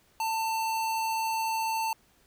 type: tone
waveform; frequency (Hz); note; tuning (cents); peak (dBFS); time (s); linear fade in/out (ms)
square; 893; A5; +25; -28; 0.2-1.93; 2
effects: pink hiss -64 dBFS RMS until 2.26 s

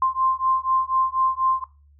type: beating tone pair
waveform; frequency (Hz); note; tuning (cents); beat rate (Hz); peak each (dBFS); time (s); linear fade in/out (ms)
sine; 1046.5 / 1050.6; C6 / C6; 0 / +7; 4.1; -22; 0.02-1.64; 2
effects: noise-tail reverb RT60 0.3 s tail -18 dB re dry + added 72 Hz sine -51 dBFS peak until 1.99 s

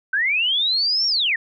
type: linear two-way sweep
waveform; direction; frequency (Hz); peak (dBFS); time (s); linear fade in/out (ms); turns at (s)
sine; up then down; 1500 to 5590 to 1739; -17; 0.13-1.36; 5; 1.07
effects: none

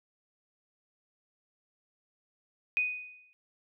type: tone with exponential decay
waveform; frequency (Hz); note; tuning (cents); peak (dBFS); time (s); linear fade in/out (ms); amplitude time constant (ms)
sine; 2489; D#7; 0; -23; 2.77-3.33; 0; 120
effects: none

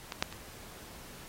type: clicks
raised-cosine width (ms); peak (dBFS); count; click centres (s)
0.2; -19 / -9 / -26; 3; 0.122 / 0.225 / 0.326
effects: pink hiss -50 dBFS RMS until 1.28 s + AAC 48 kbps

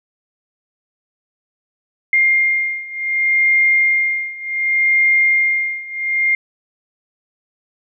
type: beating tone pair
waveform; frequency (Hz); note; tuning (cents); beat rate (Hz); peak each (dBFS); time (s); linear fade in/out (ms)
sine; 2115 / 2115.67; C7 / C7; +18 / +19; 0.67; -17 / -15; 2.13-6.35; 2
effects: none

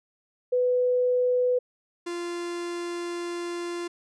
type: tone pair in turn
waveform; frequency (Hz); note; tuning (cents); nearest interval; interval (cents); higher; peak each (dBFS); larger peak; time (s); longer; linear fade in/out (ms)
sine / 45% pulse; 497.6 / 346.6; B4 / F4; +13 / -13; tritone; 626; first; -20 / -30; first; 0.52-1.59 / 2.06-3.88; second; 10
effects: resampled to 22050 Hz

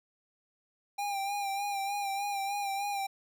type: tone with vibrato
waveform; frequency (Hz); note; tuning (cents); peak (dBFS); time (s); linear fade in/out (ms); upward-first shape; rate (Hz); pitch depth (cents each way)
square; 800; G5; +35; -32; 0.98-3.07; 10; sine; 3.3; 40
effects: none

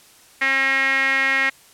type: tone with band-pass filter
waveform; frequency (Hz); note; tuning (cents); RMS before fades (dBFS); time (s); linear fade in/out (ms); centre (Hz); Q
sawtooth; 269.5; C#4; -49; -19; 0.41-1.5; 10; 2000; 7.3
effects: white hiss -50 dBFS RMS until 1.73 s + low-pass 12000 Hz 12 dB/octave

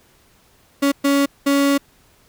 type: tone bursts at uneven times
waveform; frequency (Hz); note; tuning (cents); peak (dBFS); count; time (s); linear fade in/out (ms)
35% pulse; 280.2; C#4; +19; -12; 3; 0.82-0.92 / 1.04-1.26 / 1.46-1.78; 10
effects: pink hiss -55 dBFS RMS until 2.28 s

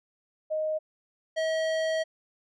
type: tone pair in turn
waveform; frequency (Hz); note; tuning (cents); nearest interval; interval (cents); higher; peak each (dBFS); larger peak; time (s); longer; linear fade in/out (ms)
sine / square; 622.3 / 639.8; D#5 / D#5; 0 / +48; unison; 48; second; -26; neither; 0.5-0.79 / 1.36-2.04; second; 20
effects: low-pass 5000 Hz 12 dB/octave

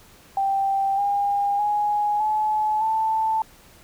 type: tone with pitch steps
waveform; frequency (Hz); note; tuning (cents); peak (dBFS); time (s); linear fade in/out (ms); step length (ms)
sine; 784 / 807.4 / 831.6 / 856.4 / 882; G5 / G#5 / G#5 / A5 / A5; 0 / -49 / +2 / -47 / +4; -19; 0.37-3.42; 2; 610
effects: pink hiss -51 dBFS RMS until 3.83 s

